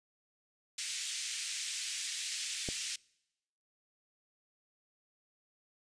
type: band-pass noise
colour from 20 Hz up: white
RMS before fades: -39 dBFS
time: 0.78-2.96 s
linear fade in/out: 5 ms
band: 2100 to 8400 Hz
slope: 24 dB/octave
type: click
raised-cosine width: 2 ms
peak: -24 dBFS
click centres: 2.688 s
effects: noise-tail reverb RT60 0.9 s tail -26 dB re dry + resampled to 22050 Hz